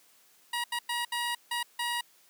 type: tone bursts at uneven times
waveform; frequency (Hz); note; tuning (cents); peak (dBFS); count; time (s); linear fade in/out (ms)
15% pulse; 955; A#5; +42; -23; 6; 0.53-0.64 / 0.72-0.79 / 0.89-1.05 / 1.12-1.35 / 1.51-1.63 / 1.79-2.01; 5
effects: white hiss -62 dBFS RMS until 2.29 s + high-pass 200 Hz 12 dB/octave